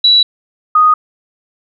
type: tone pair in turn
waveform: sine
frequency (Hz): 3926 / 1242.3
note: B7 / D#6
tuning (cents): -11 / -3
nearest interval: octave + minor sixth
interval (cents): 1992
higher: first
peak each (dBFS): -5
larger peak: neither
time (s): 0.04-0.23 / 0.75-0.94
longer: neither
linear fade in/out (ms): 5
effects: none